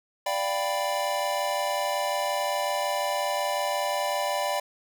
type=chord; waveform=square; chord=G dominant seventh; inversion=second; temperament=equal; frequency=587.3 / 698.5 / 784 / 987.8 Hz; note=D5 / F5 / G5 / B5; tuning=0 / 0 / 0 / 0 cents; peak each=-30 / -34 / -32 / -32 dBFS; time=0.26-4.6 s; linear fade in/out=5 ms; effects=none